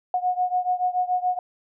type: beating tone pair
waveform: sine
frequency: 725 / 732 Hz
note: F#5 / F#5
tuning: -35 / -19 cents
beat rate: 7 Hz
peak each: -23 / -25 dBFS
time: 0.14-1.39 s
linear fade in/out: 2 ms
effects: none